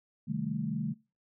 sine chord, A half-diminished seventh, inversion first, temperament equal, 130.81 / 155.56 / 196 / 220 Hz, C3 / Eb3 / G3 / A3, 0 / 0 / 0 / 0 cents, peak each -40 / -35 / -37 / -35 dBFS, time 0.27-0.94 s, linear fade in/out 20 ms, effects noise-tail reverb RT60 0.3 s tail -23 dB re dry

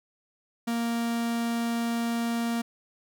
45% pulse tone, 233.1 Hz, A#3, in tune, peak -26 dBFS, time 0.67-2.62 s, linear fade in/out 10 ms, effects none

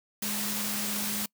sine tone in noise, 207.7 Hz, G#3, in tune, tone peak -36 dBFS, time 0.22-1.26 s, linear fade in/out 5 ms, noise white, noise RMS -32 dBFS, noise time 0.22-1.26 s, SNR -7 dB, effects noise-tail reverb RT60 0.1 s tail -25 dB re dry + high-pass 100 Hz 12 dB/octave

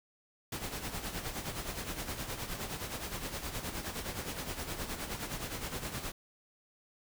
pink noise with tremolo, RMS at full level -37 dBFS, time 0.52-6.12 s, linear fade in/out 5 ms, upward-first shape sine, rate 9.6 Hz, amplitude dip 60%, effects none

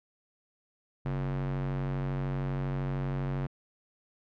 square tone with high-pass filter, 46.4 Hz, F#1, 6 cents sharp, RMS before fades -32 dBFS, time 1.05-3.47 s, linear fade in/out 10 ms, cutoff 97 Hz, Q 6.7, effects low-pass 2000 Hz 12 dB/octave

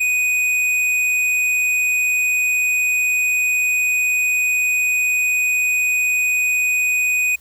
sine tone with hard clipping, 2489 Hz, D#7, in tune, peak -17 dBFS, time 0-7.36 s, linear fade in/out 10 ms, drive 9 dB, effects added 60 Hz sine -52 dBFS peak until 7.4 s + white hiss -52 dBFS RMS until 7.4 s

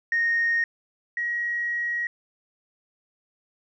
sine tone pair in turn, 1856 / 1899.4 Hz, A#6 / A#6, -8 / +32 cents, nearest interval unison, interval 40 cents, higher second, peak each -19 / -24 dBFS, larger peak first, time 0.12-0.64 / 1.17-2.07 s, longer second, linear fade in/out 2 ms, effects tanh soft clip ceiling -16 dBFS

